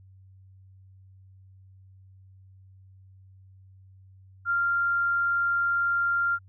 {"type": "tone", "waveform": "sine", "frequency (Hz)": 1391, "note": "F6", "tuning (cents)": -7, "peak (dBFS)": -22, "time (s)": [4.45, 6.39], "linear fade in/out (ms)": 50, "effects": ["added 95 Hz sine -50 dBFS peak until 6.48 s"]}